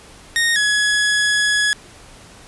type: tone pair in turn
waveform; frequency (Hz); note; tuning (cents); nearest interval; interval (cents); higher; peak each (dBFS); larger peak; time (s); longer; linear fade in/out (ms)
sawtooth; 1855 / 1684.3; A#6 / G#6; -9 / +24; major second; 167; first; -11; neither; 0.36-0.56 / 0.56-1.73; second; 0
effects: pink hiss -43 dBFS RMS until 2.47 s + resampled to 24000 Hz